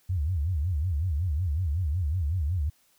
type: tone with vibrato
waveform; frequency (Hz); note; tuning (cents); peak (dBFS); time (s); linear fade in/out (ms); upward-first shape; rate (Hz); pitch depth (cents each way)
sine; 81.8; E2; -13; -24; 0.09-2.7; 10; sine; 5.4; 260
effects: white hiss -65 dBFS RMS until 2.98 s